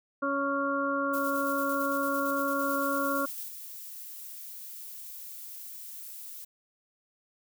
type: harmonic tone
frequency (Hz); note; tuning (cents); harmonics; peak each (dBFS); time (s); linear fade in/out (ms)
278.4; C#4; +8; 1 / 2 / 4 / 5; -32 / -32 / -32 / -32; 0.22-3.26; 10
type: noise with tremolo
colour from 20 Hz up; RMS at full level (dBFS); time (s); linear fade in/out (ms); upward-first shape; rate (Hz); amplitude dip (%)
violet; -39; 1.13-3.49; 10; square; 8.9; 35
type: noise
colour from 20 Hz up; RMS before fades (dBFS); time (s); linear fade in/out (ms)
violet; -43; 2.64-6.45; 10
effects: none